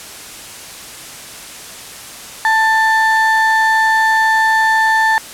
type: ring-modulated tone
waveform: triangle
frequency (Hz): 1328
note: E6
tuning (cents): +12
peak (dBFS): -5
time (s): 2.45-5.18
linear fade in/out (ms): 0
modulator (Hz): 446
effects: white hiss -32 dBFS RMS until 5.33 s + low-pass 11000 Hz 12 dB/octave